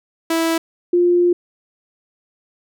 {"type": "tone pair in turn", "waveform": ["sawtooth", "sine"], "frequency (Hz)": [328.3, 351.5], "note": ["E4", "F4"], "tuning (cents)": [-7, 11], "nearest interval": "minor second", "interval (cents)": 118, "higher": "second", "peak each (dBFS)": [-12, -11], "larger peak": "second", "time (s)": [[0.3, 0.58], [0.93, 1.33]], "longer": "second", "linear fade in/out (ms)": 5, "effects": []}